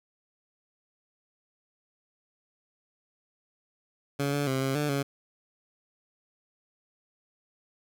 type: tone with pitch steps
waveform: 15% pulse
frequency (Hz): 141.1 / 144 / 132.6 / 134.6 / 148 / 139.6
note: C#3 / D3 / C3 / C3 / D3 / C#3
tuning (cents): +31 / -34 / +23 / +49 / +14 / +13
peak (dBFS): -20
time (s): 4.19-5.03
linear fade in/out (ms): 10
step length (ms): 140
effects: none